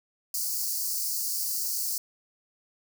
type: high-pass noise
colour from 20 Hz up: white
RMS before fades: -30 dBFS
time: 0.34-1.98 s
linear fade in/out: 2 ms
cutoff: 4400 Hz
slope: 96 dB/octave
effects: none